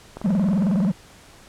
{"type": "click train", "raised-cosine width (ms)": 1, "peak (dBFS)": -19, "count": 16, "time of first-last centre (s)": [0.17, 0.849], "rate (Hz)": 22.1}
{"type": "tone with vibrato", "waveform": "triangle", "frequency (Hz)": 193.1, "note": "G3", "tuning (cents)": -26, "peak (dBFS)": -15, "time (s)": [0.24, 0.92], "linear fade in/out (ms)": 10, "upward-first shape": "triangle", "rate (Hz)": 19, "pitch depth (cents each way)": 270}
{"effects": ["pink hiss -48 dBFS RMS until 1.48 s", "low-pass 10000 Hz 12 dB/octave"]}